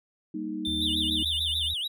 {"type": "chord", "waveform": "sine", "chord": "Eb major", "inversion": "first", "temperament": "equal", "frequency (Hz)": [196, 233.1, 311.1], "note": ["G3", "Bb3", "Eb4"], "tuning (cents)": [0, 0, 0], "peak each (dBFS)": [-37, -37, -32], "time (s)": [0.34, 1.23], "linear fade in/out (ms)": 5}
{"type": "tone", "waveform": "triangle", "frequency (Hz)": 3567, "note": "A7", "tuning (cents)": 23, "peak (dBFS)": -27, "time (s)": [0.65, 1.71], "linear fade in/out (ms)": 2}
{"type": "tone with pitch glide", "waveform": "sine", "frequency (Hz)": [80.1, 78.36], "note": ["E2", "D#2"], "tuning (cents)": [-49, 13], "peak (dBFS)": -35, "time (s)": [0.67, 1.74], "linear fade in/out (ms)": 5, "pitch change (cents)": -38, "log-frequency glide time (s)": [0.91, 1.22]}
{"type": "tone with vibrato", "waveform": "triangle", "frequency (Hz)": 3322, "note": "G#7", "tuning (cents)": 0, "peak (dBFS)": -27, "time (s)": [0.8, 1.88], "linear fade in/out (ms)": 10, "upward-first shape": "sine", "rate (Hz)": 6.8, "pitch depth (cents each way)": 270}
{"effects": []}